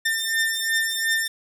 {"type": "beating tone pair", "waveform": "sawtooth", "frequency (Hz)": [1800, 1802.8], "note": ["A6", "A6"], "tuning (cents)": [39, 42], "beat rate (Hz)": 2.8, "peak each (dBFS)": [-20, -22], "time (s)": [0.05, 1.28], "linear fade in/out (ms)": 10, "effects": []}